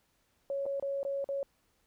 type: tone with dropouts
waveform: sine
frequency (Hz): 554.4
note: C#5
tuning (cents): 0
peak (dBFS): -31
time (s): 0.5-1.43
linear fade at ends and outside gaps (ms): 1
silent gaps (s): 0.656-0.663 / 0.798-0.825 / 1.031-1.05 / 1.243-1.289
effects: pink hiss -73 dBFS RMS until 1.86 s